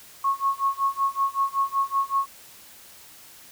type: tone with tremolo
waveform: sine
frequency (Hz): 1097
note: C#6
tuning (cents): -18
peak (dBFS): -18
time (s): 0.24-2.26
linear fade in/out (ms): 5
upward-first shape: sine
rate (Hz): 5.3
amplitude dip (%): 95
effects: white hiss -48 dBFS RMS until 3.51 s